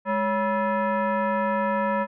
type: tone with frequency modulation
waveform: sine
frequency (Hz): 207.7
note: G#3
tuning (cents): 0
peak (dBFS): -21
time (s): 0.05-2.07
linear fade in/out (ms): 50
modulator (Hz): 764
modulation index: 1.6
effects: none